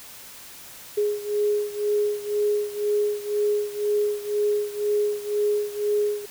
sine beating tone pair, 415.3 / 417.3 Hz, G#4 / G#4, 0 / +8 cents, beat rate 2 Hz, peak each -23 / -26 dBFS, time 0.97-6.26 s, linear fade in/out 10 ms, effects white hiss -43 dBFS RMS until 6.3 s

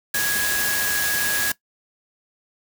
sine tone in noise, 1661.2 Hz, G#6, in tune, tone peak -23 dBFS, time 0.14-1.52 s, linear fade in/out 5 ms, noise white, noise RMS -24 dBFS, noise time 0.14-1.52 s, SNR -2 dB, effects noise-tail reverb RT60 0.1 s tail -19 dB re dry

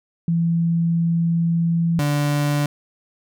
sine / 35% pulse tone pair in turn, 167.7 / 145.89 Hz, E3 / D3, +30 / -11 cents, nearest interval major second, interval 241 cents, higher first, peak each -16 dBFS, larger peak neither, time 0.28-1.99 / 1.99-2.66 s, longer first, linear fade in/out 2 ms, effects none

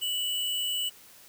sine tone with sample-and-hold, 2960 Hz, F#7, in tune, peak -27 dBFS, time 0.01-0.9 s, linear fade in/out 20 ms, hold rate 11025 Hz, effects white hiss -53 dBFS RMS until 1.28 s

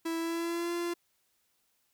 45% pulse tone with pitch glide, 329.6 to 344.8 Hz, E4 to F4, 0 to -22 cents, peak -31 dBFS, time 0.05-0.94 s, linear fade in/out 10 ms, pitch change +78 cents, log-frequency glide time 0.18-0.73 s, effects white hiss -74 dBFS RMS until 1.93 s

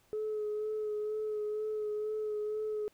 sine tone with vibrato, 426.2 Hz, G#4, 45 cents sharp, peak -31 dBFS, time 0.13-2.88 s, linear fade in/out 0 ms, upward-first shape sine, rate 2.1 Hz, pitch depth 21 cents each way, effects tanh soft clip ceiling -29 dBFS + pink hiss -68 dBFS RMS until 2.93 s

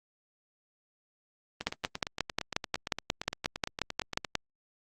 two click trains, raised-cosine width 0.2 ms, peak -17 / -10 dBFS, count 24 / 16, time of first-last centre 1.61-4.248 / 1.67-4.353 s, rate 8.72 / 5.59 Hz, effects Opus 24 kbps

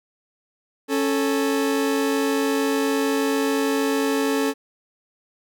40% pulse tone pair together, 275.6 / 440 Hz, C#4 / A4, -10 / 0 cents, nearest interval minor sixth, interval 810 cents, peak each -21 / -22 dBFS, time 0.88-4.54 s, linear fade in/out 50 ms, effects none

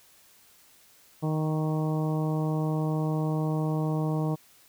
harmonic tone with a mistuned harmonic, 155.56 Hz, D#3, in tune, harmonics 1 / 2 / 3 / 4 / 5 / 6 / 7, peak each -26 / -32 / -36 / -38 / -40 / -42 / -43 dBFS, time 1.22-4.36 s, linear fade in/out 20 ms, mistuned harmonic 7, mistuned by +18 cents, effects white hiss -58 dBFS RMS until 4.68 s

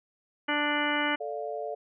harmonic tone, 294.5 Hz, D4, 5 cents sharp, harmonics 1 / 2 / 3 / 4 / 5 / 6 / 7 / 8 / 10, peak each -32 / -35 / -33 / -36 / -32 / -35 / -33 / -38 / -35 dBFS, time 0.48-1.16 s, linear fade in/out 10 ms
sine chord, D minor, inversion second, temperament equal, 440 / 587.3 / 698.5 Hz, A4 / D5 / F5, 0 / 0 / 0 cents, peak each -36 dBFS, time 1.2-1.75 s, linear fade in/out 10 ms
effects none

